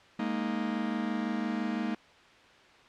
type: chord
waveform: 45% pulse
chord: Ab suspended second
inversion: none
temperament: just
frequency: 207.7 / 233.6 / 311.5 Hz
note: Ab3 / Bb3 / Eb4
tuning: 0 / +4 / +2 cents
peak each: -34 / -33 / -36 dBFS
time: 0.19-1.95 s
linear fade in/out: 5 ms
effects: white hiss -56 dBFS RMS until 2.88 s + low-pass 3000 Hz 12 dB/octave